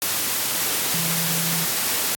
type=tone in noise; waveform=sine; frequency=166.9 Hz; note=E3; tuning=22 cents sharp; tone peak=-29 dBFS; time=0.94-1.65 s; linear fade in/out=0 ms; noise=white; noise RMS=-23 dBFS; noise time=0.02-2.15 s; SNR=-9 dB; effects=high-pass 100 Hz 12 dB/octave + AAC 64 kbps